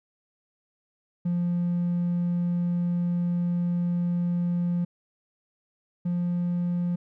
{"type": "tone pair in turn", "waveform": "triangle", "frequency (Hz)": [174.61, 175.29], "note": ["F3", "F3"], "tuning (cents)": [0, 7], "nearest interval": "unison", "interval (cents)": 7, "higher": "second", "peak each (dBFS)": [-20, -21], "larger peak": "first", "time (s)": [[1.25, 4.85], [6.05, 6.96]], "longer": "first", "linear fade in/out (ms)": 10, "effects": ["tanh soft clip ceiling -18 dBFS"]}